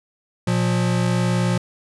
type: tone pair together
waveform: square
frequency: 118.88 / 177.9 Hz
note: A#2 / F3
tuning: +34 / +32 cents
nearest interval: perfect fifth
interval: 698 cents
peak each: -21 dBFS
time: 0.47-1.58 s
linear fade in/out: 5 ms
effects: resampled to 24000 Hz